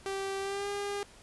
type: tone with pitch glide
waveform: sawtooth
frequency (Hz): 390 to 404.5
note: G4 to G#4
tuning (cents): -9 to -46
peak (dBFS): -29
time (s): 0.06-1.03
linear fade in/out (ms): 0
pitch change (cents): +63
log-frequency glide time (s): 0.4-0.68
effects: pink hiss -55 dBFS RMS until 1.22 s + resampled to 24000 Hz